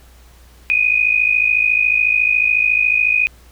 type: tone pair together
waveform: sine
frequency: 2454 / 2508 Hz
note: D#7 / D#7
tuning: -25 / +13 cents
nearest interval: unison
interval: 38 cents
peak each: -15 dBFS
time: 0.7-3.27 s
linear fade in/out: 0 ms
effects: added 60 Hz sine -43 dBFS peak until 3.51 s + pink hiss -50 dBFS RMS until 3.51 s